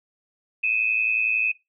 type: tone pair together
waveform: sine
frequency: 2500 / 2611 Hz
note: D#7 / E7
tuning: +8 / -17 cents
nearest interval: minor second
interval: 75 cents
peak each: -23 dBFS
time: 0.63-1.52 s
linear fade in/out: 10 ms
effects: noise-tail reverb RT60 0.2 s tail -17 dB re dry